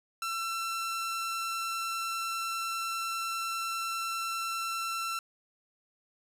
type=tone; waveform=sawtooth; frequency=1345 Hz; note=E6; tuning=34 cents sharp; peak=-28 dBFS; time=0.22-5.19 s; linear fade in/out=2 ms; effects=resampled to 32000 Hz